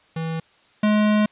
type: tone pair in turn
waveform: square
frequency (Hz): 162.4 / 211.3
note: E3 / G#3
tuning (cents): -26 / +30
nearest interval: perfect fourth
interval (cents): 456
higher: second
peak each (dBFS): -25 / -16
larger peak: second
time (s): 0.16-0.4 / 0.83-1.26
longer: second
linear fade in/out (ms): 5
effects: white hiss -57 dBFS RMS until 1.31 s + resampled to 8000 Hz